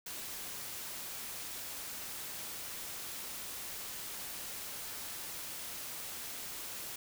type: noise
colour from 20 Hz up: white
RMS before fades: -43 dBFS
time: 0.06-6.96 s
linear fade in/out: 5 ms
effects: none